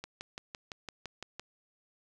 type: click train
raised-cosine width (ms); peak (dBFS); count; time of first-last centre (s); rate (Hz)
0.2; -23; 9; 0.04-1.396; 5.9
effects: none